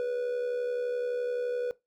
triangle tone with amplitude modulation, 490 Hz, B4, 14 cents flat, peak -24 dBFS, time 0-1.71 s, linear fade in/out 0 ms, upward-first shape sine, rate 71.7 Hz, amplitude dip 50%, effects noise-tail reverb RT60 0.2 s tail -19 dB re dry

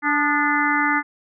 harmonic tone with a mistuned harmonic, 291.9 Hz, D4, 10 cents flat, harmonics 1 / 3 / 4 / 5 / 6 / 7, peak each -24 / -24 / -24 / -24 / -24 / -24 dBFS, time 0.02-1.03 s, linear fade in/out 50 ms, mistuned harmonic 4, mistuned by +68 cents, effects none

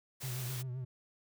white noise, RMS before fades -44 dBFS, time 0.2-0.63 s, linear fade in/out 20 ms
triangle tone with vibrato, 127.1 Hz, C3, 50 cents flat, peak -35 dBFS, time 0.23-0.85 s, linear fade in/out 10 ms, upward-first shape triangle, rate 7.7 Hz, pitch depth 79 cents each way
effects none

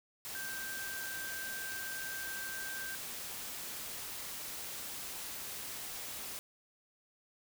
sine tone in noise, 1568 Hz, G6, in tune, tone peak -41 dBFS, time 0.35-2.95 s, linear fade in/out 0 ms, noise white, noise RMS -43 dBFS, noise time 0.25-6.39 s, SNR -1 dB, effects none

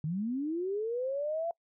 sine linear sweep, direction up, 145.1 to 687 Hz, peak -30 dBFS, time 0.04-1.51 s, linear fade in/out 2 ms, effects noise-tail reverb RT60 0.1 s tail -24 dB re dry

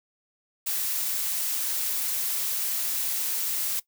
blue noise, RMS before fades -28 dBFS, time 0.66-3.8 s, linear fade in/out 10 ms, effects noise-tail reverb RT60 0.1 s tail -19 dB re dry

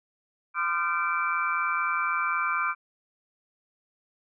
sine tone cluster, 1027 / 1206 / 1375 / 1539 / 2334 Hz, C6 / D6 / F6 / G6 / D7, -33 / +46 / -27 / -32 / -11 cents, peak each -33 / -29 / -29 / -33 / -32 dBFS, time 0.54-2.75 s, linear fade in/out 50 ms, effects none

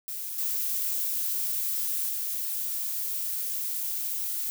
violet noise with level steps, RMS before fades -35 / -29 / -31 dBFS, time 0.08-4.5 s, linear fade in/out 0 ms, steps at 0.38 / 2.09 s, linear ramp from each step 5 ms, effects none

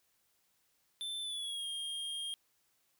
square tone with pitch glide, 3538 to 3226 Hz, A7 to G7, +9 to +49 cents, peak -38 dBFS, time 1.01-2.34 s, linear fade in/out 0 ms, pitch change -160 cents, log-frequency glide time 1.21-1.67 s, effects white hiss -75 dBFS RMS until 2.99 s

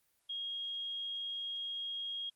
sine tone, 3267 Hz, G#7, 29 cents flat, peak -37 dBFS, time 0.29-2.3 s, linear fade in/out 10 ms, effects white hiss -75 dBFS RMS until 2.35 s + Opus 24 kbps

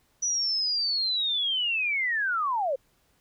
sine linear sweep, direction down, 5940 to 500 Hz, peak -24 dBFS, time 0.22-2.76 s, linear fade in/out 10 ms, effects pink hiss -67 dBFS RMS until 3.2 s

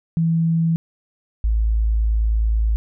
sine tone pair in turn, 164.6 / 54.69 Hz, E3 / A1, -2 / -10 cents, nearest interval octave + perfect fifth, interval 1908 cents, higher first, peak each -15 dBFS, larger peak neither, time 0.17-0.76 / 1.44-2.76 s, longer second, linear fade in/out 0 ms, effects none

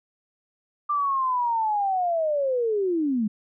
sine linear sweep, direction down, 1189 to 201.7 Hz, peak -21 dBFS, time 0.89-3.28 s, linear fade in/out 10 ms, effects none

